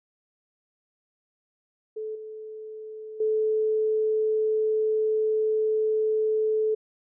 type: tone with level steps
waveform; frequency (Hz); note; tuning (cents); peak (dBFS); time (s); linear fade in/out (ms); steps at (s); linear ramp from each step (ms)
sine; 434.2; A4; -23; -30 / -36 / -21; 1.96-6.75; 10; 2.15 / 3.2; 5
effects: none